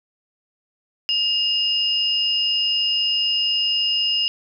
sine tone pair together, 2838 / 5057 Hz, F7 / D#8, +27 / +27 cents, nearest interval minor seventh, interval 1000 cents, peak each -19 / -23 dBFS, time 1.09-4.28 s, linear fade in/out 0 ms, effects none

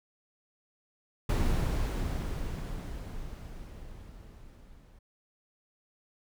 brown noise with level ramp, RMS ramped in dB -25 to -55 dBFS, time 1.29-4.99 s, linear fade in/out 5 ms, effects none

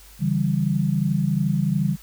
sine chord, C# diminished, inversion none, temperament equal with one note detuned, 141.99 / 164.81 / 196 Hz, C#3 / E3 / G3, +42 / 0 / 0 cents, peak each -23 dBFS, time 0.19-1.97 s, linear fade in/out 50 ms, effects added 50 Hz sine -47 dBFS peak until 2.02 s + white hiss -49 dBFS RMS until 2.02 s

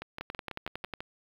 two click trains, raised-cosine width 0.3 ms, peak -21 / -19 dBFS, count 7 / 9, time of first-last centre 0.02-1.005 / 0.21-0.937 s, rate 6.09 / 11 Hz, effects low-pass 4000 Hz 12 dB/octave + 8-bit

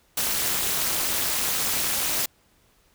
white noise with amplitude modulation, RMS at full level -21 dBFS, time 0.17-2.26 s, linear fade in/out 5 ms, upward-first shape sine, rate 296 Hz, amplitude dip 95%, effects pink hiss -62 dBFS RMS until 2.94 s

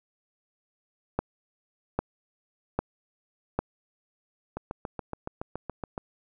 two click trains, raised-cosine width 1 ms, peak -19 / -11 dBFS, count 11 / 4, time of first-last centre 4.57-5.978 / 1.19-3.59 s, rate 7.1 / 1.25 Hz, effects none

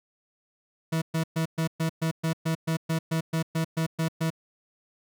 40% pulse tone bursts, 161.9 Hz, E3, 31 cents flat, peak -23 dBFS, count 16, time 0.92-4.304 s, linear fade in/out 10 ms, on 99 ms, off 120 ms, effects none

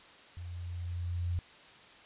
sine tone with level ramp, 87.31 Hz, F2, in tune, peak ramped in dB -40 to -29 dBFS, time 0.37-1.39 s, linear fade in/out 0 ms, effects white hiss -55 dBFS RMS until 2.05 s + resampled to 8000 Hz

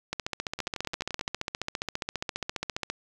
two click trains, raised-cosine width 0.2 ms, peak -13 / -17 dBFS, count 42 / 9, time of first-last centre 0.13-2.9 / 0.59-1.28 s, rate 14.8 / 11.6 Hz, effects 9-bit

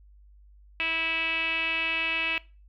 5% pulse tone with low-pass filter, 326.5 Hz, E4, 17 cents flat, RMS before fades -28 dBFS, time 0.8-2.38 s, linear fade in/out 0 ms, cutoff 2600 Hz, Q 8.3, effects noise-tail reverb RT60 0.3 s tail -19 dB re dry + added 50 Hz sine -51 dBFS peak until 2.68 s

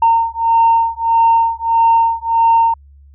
sine beating tone pair, 915 / 916.6 Hz, A#5 / A#5, -32 / -29 cents, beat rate 1.6 Hz, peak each -12 dBFS, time 0.02-2.74 s, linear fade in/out 5 ms, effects tanh soft clip ceiling -3 dBFS + added 70 Hz sine -40 dBFS peak until 3.14 s

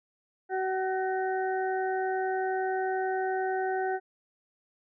harmonic tone with a mistuned harmonic, 377.6 Hz, F#4, 35 cents sharp, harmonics 1 / 2 / 4 / 5, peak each -30 / -30 / -37 / -43 dBFS, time 0.49-4 s, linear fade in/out 50 ms, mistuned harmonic 5, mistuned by -30 cents, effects none

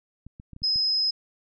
clicks, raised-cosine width 5 ms, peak -30 dBFS, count 6, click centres 0.266 / 0.399 / 0.533 / 0.564 / 0.62 / 0.759 s
sine tone, 5090 Hz, D#8, 39 cents sharp, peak -21 dBFS, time 0.63-1.11 s, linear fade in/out 10 ms
effects none

